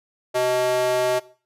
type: tone with high-pass filter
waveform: square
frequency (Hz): 125.9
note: B2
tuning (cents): +34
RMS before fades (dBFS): -21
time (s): 0.34-1.2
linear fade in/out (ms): 20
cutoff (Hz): 520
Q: 8
effects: noise-tail reverb RT60 0.4 s tail -18 dB re dry + resampled to 32000 Hz